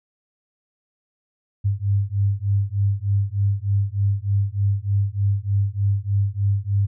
sine beating tone pair, 98.5 / 101.8 Hz, G2 / G#2, +9 / -34 cents, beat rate 3.3 Hz, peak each -21 dBFS, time 1.64-6.87 s, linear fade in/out 20 ms, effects none

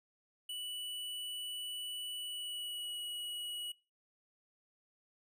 square tone with pitch glide, 2960 to 2919 Hz, F#7 to F#7, 0 to -24 cents, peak -40 dBFS, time 0.49-3.72 s, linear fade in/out 5 ms, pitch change -24 cents, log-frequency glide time 2.17-3.02 s, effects noise-tail reverb RT60 0.3 s tail -23 dB re dry

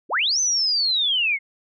sine linear two-way sweep, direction up then down, 207.1 to 6190 to 2093 Hz, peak -18 dBFS, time 0.09-1.39 s, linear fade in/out 50 ms, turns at 0.4 s, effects none

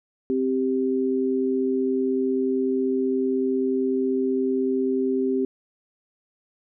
sine tone pair together, 261.6 / 392 Hz, C4 / G4, 0 / 0 cents, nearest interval perfect fifth, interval 700 cents, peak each -23 dBFS, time 0.3-5.45 s, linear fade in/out 0 ms, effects none

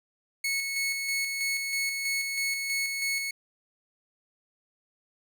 sawtooth tone with tremolo, 2200 Hz, C#7, 14 cents flat, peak -23 dBFS, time 0.44-3.31 s, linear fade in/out 5 ms, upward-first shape square, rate 3.1 Hz, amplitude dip 35%, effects none

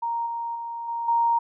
sine tone with level steps, 932.3 Hz, A#5, in tune, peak -24 / -27 / -30 / -26 / -18 dBFS, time 0.02-1.39 s, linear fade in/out 10 ms, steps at 0.26 / 0.55 / 0.88 / 1.08 s, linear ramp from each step 5 ms, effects none

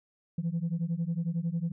sine beating tone pair, 162.6 / 173.6 Hz, E3 / F3, -23 / -10 cents, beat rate 11 Hz, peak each -30 dBFS, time 0.38-1.72 s, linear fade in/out 5 ms, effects tanh soft clip ceiling -24 dBFS

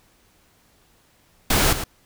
pink noise with echo, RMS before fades -18 dBFS, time 1.5-1.73 s, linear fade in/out 5 ms, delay 110 ms, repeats 1, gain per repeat -10 dB, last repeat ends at 1.84 s, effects pink hiss -59 dBFS RMS until 2.05 s

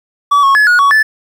triangle tone with pitch steps, 1144 / 1097 / 1703 / 1449 / 1123 / 1747 Hz, D6 / C#6 / G#6 / F#6 / C#6 / A6, -46 / -18 / +43 / -37 / +22 / -13 cents, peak -4 dBFS, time 0.31-1.03 s, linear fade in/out 10 ms, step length 120 ms, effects 7-bit

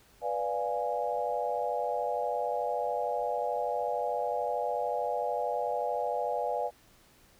sine chord, B diminished seventh, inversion none, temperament equal, 493.9 / 587.3 / 698.5 / 830.6 Hz, B4 / D5 / F5 / Ab5, 0 / 0 / 0 / 0 cents, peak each -34 dBFS, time 0.21-6.71 s, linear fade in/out 50 ms, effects pink hiss -61 dBFS RMS until 7.39 s

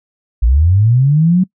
sine linear sweep, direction up, 52.1 to 188.5 Hz, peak -7 dBFS, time 0.42-1.44 s, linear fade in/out 10 ms, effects noise-tail reverb RT60 0.1 s tail -24 dB re dry

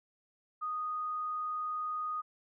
sine tone, 1240 Hz, D#6, 6 cents flat, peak -33 dBFS, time 0.61-2.22 s, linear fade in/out 20 ms, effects none

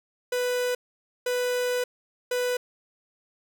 45% pulse tone bursts at uneven times, 495.3 Hz, B4, 5 cents sharp, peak -24 dBFS, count 3, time 0.32-0.75 / 1.26-1.84 / 2.31-2.57 s, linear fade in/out 5 ms, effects none

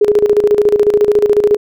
sine tone with tremolo, 415.3 Hz, G#4, in tune, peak -5 dBFS, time 0.01-1.57 s, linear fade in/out 5 ms, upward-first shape square, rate 14 Hz, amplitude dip 70%, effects none

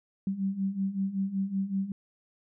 sine beating tone pair, 190.9 / 196.2 Hz, G3 / G3, -46 / +2 cents, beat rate 5.3 Hz, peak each -33 / -29 dBFS, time 0.27-1.92 s, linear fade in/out 2 ms, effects none

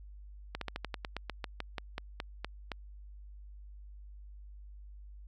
slowing click train, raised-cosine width 0.3 ms, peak -20 dBFS, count 16, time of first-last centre 0.55-2.718 s, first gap 63 ms, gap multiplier 1.11, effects added 50 Hz sine -47 dBFS peak until 5.27 s

